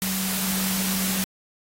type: tone in noise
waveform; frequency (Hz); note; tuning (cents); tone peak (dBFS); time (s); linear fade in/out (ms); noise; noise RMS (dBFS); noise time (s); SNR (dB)
sine; 190; F#3; +46; -27; 0.02-1.24; 0; white; -27; 0.02-1.24; -3
effects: AAC 48 kbps